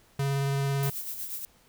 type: tone with vibrato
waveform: square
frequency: 138.59 Hz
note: C#3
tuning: in tune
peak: -26 dBFS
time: 0.19-0.9 s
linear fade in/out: 5 ms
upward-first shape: sine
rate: 18 Hz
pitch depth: 11 cents each way
type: noise with tremolo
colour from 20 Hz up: violet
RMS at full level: -34 dBFS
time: 0.83-1.45 s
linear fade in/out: 0 ms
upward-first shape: sine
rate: 8.3 Hz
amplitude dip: 50%
effects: pink hiss -61 dBFS RMS until 1.68 s